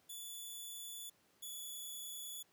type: tone pair in turn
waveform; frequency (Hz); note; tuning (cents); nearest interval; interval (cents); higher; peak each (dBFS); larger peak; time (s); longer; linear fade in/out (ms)
10% pulse; 3454 / 3426; A7 / A7; -33 / -47; unison; 14; first; -38 / -37; second; 0.09-1.1 / 1.42-2.43; neither; 10
effects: pink hiss -72 dBFS RMS until 2.52 s + high-pass 150 Hz 12 dB/octave